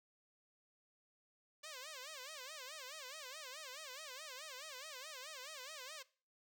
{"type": "tone with vibrato", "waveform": "5% pulse", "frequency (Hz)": 565, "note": "C#5", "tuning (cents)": 33, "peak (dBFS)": -37, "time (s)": [1.63, 6.03], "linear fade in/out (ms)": 10, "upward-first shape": "sine", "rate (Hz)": 4.7, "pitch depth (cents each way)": 210, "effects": ["noise-tail reverb RT60 0.4 s tail -20 dB re dry"]}